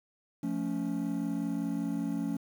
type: chord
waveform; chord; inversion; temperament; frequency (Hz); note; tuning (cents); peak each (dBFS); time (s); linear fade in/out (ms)
triangle; F augmented; none; equal with one note detuned; 174.61 / 220 / 279.6; F3 / A3 / C#4; 0 / 0 / +15; -34 / -33 / -31; 0.43-2.37; 5
effects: 9-bit